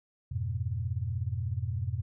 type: chord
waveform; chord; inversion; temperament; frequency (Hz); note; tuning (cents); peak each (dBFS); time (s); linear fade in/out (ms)
sine; F diminished; none; equal; 87.31 / 103.83 / 123.47; F2 / Ab2 / Cb3; 0 / 0 / 0; -34; 0.31-2.02; 10
effects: none